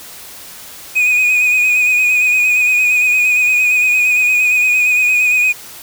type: tone with vibrato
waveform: triangle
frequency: 2484 Hz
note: D#7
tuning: 3 cents flat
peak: -8 dBFS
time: 0.95-5.53 s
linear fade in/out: 20 ms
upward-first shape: sine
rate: 8.7 Hz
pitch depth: 32 cents each way
effects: white hiss -34 dBFS RMS until 5.82 s